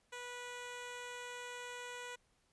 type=tone; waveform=10% pulse; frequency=489.8 Hz; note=B4; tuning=14 cents flat; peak=-36 dBFS; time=0.12-2.16 s; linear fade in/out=10 ms; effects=pink hiss -75 dBFS RMS until 2.52 s + resampled to 24000 Hz